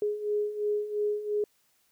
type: beating tone pair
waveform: sine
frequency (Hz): 415.3 / 418.2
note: G#4 / G#4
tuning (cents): 0 / +12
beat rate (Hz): 2.9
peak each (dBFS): -33 / -28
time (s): 0.02-1.44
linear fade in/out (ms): 2
effects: white hiss -69 dBFS RMS until 1.91 s